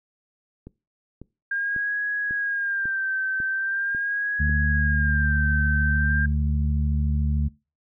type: click train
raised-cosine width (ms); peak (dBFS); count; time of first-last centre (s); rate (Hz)
3; -26; 8; 0.67-4.495; 1.83
type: tone with vibrato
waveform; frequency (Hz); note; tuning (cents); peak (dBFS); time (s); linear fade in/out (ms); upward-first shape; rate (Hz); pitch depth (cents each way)
sine; 1605; G6; +40; -23; 1.51-6.26; 5; sine; 0.42; 64
type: harmonic tone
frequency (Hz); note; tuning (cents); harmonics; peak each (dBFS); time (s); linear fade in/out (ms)
73.5; D2; +2; 1 / 2 / 3; -21 / -27 / -31; 4.39-7.49; 20
effects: noise-tail reverb RT60 0.3 s tail -22 dB re dry